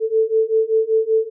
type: beating tone pair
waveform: sine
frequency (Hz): 440 / 445.2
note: A4 / A4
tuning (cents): 0 / +20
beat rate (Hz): 5.2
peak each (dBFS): -18 / -17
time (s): 0-1.3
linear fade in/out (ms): 50
effects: none